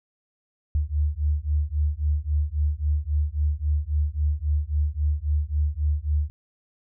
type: beating tone pair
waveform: sine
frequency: 72.8 / 76.5 Hz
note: D2 / D#2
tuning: -15 / -29 cents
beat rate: 3.7 Hz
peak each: -24 dBFS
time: 0.75-6.3 s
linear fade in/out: 0 ms
effects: none